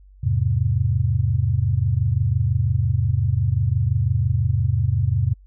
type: chord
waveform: sine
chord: E augmented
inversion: none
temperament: just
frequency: 82.41 / 103.01 / 128.76 Hz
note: E2 / G#2 / B#2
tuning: 0 / -14 / -27 cents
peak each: -23 / -20 / -21 dBFS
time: 0.23-5.34 s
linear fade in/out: 10 ms
effects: added 48 Hz sine -45 dBFS peak until 5.46 s